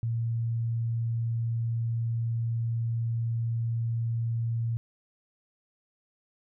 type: tone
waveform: sine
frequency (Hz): 115.5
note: A#2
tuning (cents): -16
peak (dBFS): -26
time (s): 0.03-4.77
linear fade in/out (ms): 0
effects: none